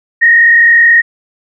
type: tone with frequency modulation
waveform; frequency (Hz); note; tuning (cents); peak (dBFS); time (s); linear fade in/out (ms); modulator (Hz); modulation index
sine; 1864.7; A#6; 0; -3; 0.21-1.02; 20; 38.7; 0.83
effects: none